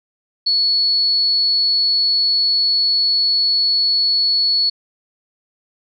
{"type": "tone", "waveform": "sine", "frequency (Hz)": 4400, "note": "C#8", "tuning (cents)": -14, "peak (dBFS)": -13, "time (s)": [0.46, 4.7], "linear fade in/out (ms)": 10, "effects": []}